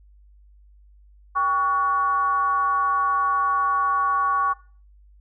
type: tone with frequency modulation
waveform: sine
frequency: 1123 Hz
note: C#6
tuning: 22 cents sharp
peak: -18 dBFS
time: 1.35-4.54 s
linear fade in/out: 20 ms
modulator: 330 Hz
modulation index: 0.54
effects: noise-tail reverb RT60 0.4 s tail -19 dB re dry + added 50 Hz sine -49 dBFS peak until 5.2 s